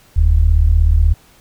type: tone pair together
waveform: sine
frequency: 41.2 / 77.78 Hz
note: E1 / D#2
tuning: 0 / 0 cents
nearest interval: major seventh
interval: 1100 cents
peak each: -11 dBFS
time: 0.16-1.14 s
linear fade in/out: 10 ms
effects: pink hiss -49 dBFS RMS until 1.4 s

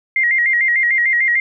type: tone with vibrato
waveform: sine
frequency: 2000 Hz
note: B6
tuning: 21 cents sharp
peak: -12 dBFS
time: 0.16-1.4 s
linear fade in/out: 2 ms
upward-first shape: square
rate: 6.7 Hz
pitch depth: 87 cents each way
effects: none

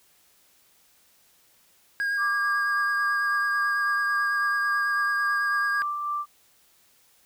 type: tone with vibrato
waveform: triangle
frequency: 1629 Hz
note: G#6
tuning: 34 cents flat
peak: -22 dBFS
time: 2-5.82 s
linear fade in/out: 0 ms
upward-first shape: sine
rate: 9.1 Hz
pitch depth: 14 cents each way
type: tone with tremolo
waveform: sine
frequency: 1177 Hz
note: D6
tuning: 3 cents sharp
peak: -25 dBFS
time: 2.17-6.26 s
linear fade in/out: 50 ms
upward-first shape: sine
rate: 3.6 Hz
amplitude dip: 30%
effects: white hiss -61 dBFS RMS until 7.25 s

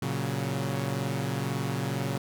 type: chord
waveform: sawtooth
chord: F# major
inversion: first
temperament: equal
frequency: 116.54 / 138.59 / 185 Hz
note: A#2 / C#3 / F#3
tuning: 0 / 0 / 0 cents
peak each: -29 / -27 / -31 dBFS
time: 0.02-2.18 s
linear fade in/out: 5 ms
effects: none

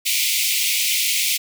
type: high-pass noise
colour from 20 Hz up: pink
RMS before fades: -20 dBFS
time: 0.05-1.38 s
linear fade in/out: 20 ms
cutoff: 2100 Hz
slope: 96 dB/octave
effects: none

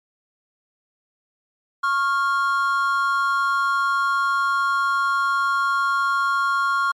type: tone pair together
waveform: triangle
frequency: 1097.3 / 1396.9 Hz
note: C#6 / F6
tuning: -18 / 0 cents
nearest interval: major third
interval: 418 cents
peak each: -19 dBFS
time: 1.83-6.92 s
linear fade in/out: 10 ms
effects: MP3 64 kbps

